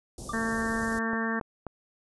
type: band-stop noise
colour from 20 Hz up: pink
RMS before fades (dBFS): -40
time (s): 0.18-0.99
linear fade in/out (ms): 2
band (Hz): 680 to 5100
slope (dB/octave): 24
type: tone with exponential decay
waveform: triangle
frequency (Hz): 1183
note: D6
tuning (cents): +12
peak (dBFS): -27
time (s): 0.29-0.4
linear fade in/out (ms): 5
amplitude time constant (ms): 23
type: harmonic tone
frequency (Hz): 225.8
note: A3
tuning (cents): +45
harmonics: 1 / 2 / 3 / 4 / 5 / 6 / 7 / 8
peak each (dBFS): -30 / -36 / -40 / -40 / -36 / -42 / -35 / -34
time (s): 0.33-1.4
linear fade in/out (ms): 10
type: clicks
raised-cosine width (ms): 1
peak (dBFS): -22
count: 3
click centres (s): 1.133 / 1.412 / 1.667
effects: resampled to 24000 Hz